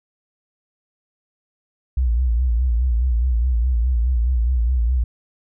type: tone with vibrato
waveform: sine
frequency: 60.4 Hz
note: B1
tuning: 38 cents flat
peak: -15 dBFS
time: 1.97-5.04 s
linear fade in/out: 5 ms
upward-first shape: sine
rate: 4.8 Hz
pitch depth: 120 cents each way
effects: none